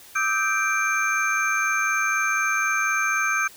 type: tone cluster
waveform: sine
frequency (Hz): 1187 / 1291 / 1565 / 2350 / 6340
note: D6 / E6 / G6 / D7 / G8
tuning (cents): +18 / -37 / -3 / +1 / +19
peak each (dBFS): -30 / -27 / -24 / -25 / -32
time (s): 0.15-3.48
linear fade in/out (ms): 10
effects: white hiss -47 dBFS RMS until 3.56 s